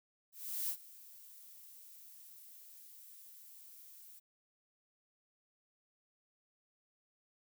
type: noise with ADSR envelope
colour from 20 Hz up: violet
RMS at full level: -36 dBFS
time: 0.32-4.2 s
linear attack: 370 ms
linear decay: 75 ms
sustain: -20 dB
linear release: 18 ms
effects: none